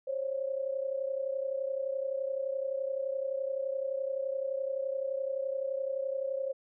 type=tone pair together; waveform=sine; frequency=532.3 / 564 Hz; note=C5 / C#5; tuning=+30 / +30 cents; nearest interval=minor second; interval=100 cents; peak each=-32 / -36 dBFS; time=0.07-6.53 s; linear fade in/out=10 ms; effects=none